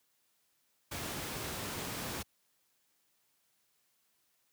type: noise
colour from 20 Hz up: pink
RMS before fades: -39 dBFS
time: 0.91-2.23 s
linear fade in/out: 10 ms
effects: white hiss -75 dBFS RMS until 4.52 s + high-pass 80 Hz 12 dB/octave